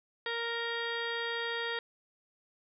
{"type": "harmonic tone", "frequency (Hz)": 466.2, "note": "A#4", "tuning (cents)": 0, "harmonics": [1, 2, 3, 4, 5, 6, 7, 8, 10], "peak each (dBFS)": [-38, -42, -41, -37, -49, -50, -42, -43, -50], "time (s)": [0.26, 1.79], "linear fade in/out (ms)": 2, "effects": []}